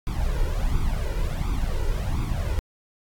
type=noise with flanger; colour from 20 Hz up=brown; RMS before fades=-24 dBFS; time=0.07-2.59 s; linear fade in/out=0 ms; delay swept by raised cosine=0.83 to 2.13 ms; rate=1.4 Hz; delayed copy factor=+0.8; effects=AAC 64 kbps